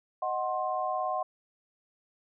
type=chord; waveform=sine; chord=C diminished; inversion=first; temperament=equal with one note detuned; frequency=622.3 / 740 / 1056.2 Hz; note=Eb5 / Gb5 / C6; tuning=0 / 0 / +16 cents; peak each=-34 / -31 / -33 dBFS; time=0.22-1.23 s; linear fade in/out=5 ms; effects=none